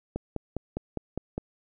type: click train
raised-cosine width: 2 ms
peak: -17 dBFS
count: 7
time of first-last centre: 0.16-1.38 s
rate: 4.92 Hz
effects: none